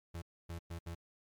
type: tone bursts at uneven times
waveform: 35% pulse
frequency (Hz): 84.6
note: E2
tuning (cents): +45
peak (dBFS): -39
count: 4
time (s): 0.14-0.22 / 0.49-0.59 / 0.7-0.79 / 0.86-0.95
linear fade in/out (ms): 10
effects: MP3 96 kbps